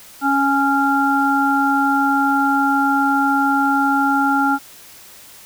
harmonic tone, 277.2 Hz, C#4, in tune, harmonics 1 / 3 / 5, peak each -18 / -18 / -18 dBFS, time 0.21-4.59 s, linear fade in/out 50 ms, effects white hiss -42 dBFS RMS until 5.45 s

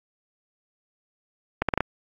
accelerating click train, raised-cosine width 0.5 ms, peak -7 dBFS, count 5, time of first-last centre 1.62-1.806 s, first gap 67 ms, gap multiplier 0.76, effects AAC 64 kbps

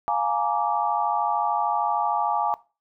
sine chord, Bb dominant seventh, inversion second, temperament just, 699.2 / 839.1 / 932.3 / 1165.4 Hz, F5 / Ab5 / Bb5 / D6, +2 / +18 / 0 / -14 cents, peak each -28 / -24 / -28 / -28 dBFS, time 0.08-2.54 s, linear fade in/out 0 ms, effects noise-tail reverb RT60 0.3 s tail -19 dB re dry

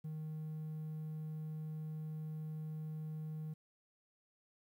triangle tone, 155.56 Hz, D#3, in tune, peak -38 dBFS, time 0.04-3.54 s, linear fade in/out 10 ms, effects tanh soft clip ceiling -34 dBFS + 12-bit

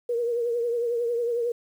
sine tone with vibrato, 473 Hz, A#4, 25 cents sharp, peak -23 dBFS, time 0.09-1.52 s, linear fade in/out 5 ms, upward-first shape triangle, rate 11 Hz, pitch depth 58 cents each way, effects 9-bit

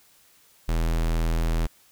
square tone, 41.03 Hz, E1, 7 cents flat, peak -22 dBFS, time 0.68-1.67 s, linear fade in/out 10 ms, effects white hiss -58 dBFS RMS until 1.91 s

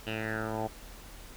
10% pulse tone with low-pass filter sweep, 110 Hz, A2, in tune, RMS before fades -34 dBFS, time 0.06-0.68 s, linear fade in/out 20 ms, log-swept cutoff 3100 to 740 Hz, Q 5.2, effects added 40 Hz sine -49 dBFS peak until 1.36 s + pink hiss -50 dBFS RMS until 1.36 s

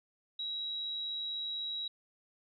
sine tone, 3864 Hz, B7, 39 cents flat, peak -35 dBFS, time 0.39-1.88 s, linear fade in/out 5 ms, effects none

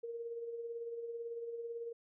sine tone with tremolo, 466.2 Hz, A#4, in tune, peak -38 dBFS, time 0.03-1.93 s, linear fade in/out 10 ms, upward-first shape sine, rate 18 Hz, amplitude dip 45%, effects none

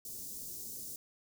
white band-stop noise, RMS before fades -44 dBFS, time 0.05-0.96 s, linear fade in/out 2 ms, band 450 to 5500 Hz, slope 24 dB/octave, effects none

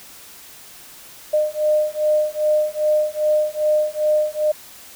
sine beating tone pair, 607 / 609.5 Hz, D#5 / D#5, -43 / -36 cents, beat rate 2.5 Hz, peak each -19 dBFS, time 1.33-4.52 s, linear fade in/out 10 ms, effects white hiss -42 dBFS RMS until 4.95 s

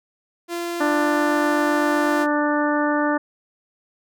sawtooth tone, 343.6 Hz, F4, 28 cents flat, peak -21 dBFS, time 0.48-2.27 s, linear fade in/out 50 ms
harmonic tone, 295.6 Hz, D4, 11 cents sharp, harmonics 1 / 2 / 3 / 4 / 5 / 6, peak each -21 / -24 / -26 / -27 / -28 / -29 dBFS, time 0.8-3.18 s, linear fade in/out 10 ms
effects none

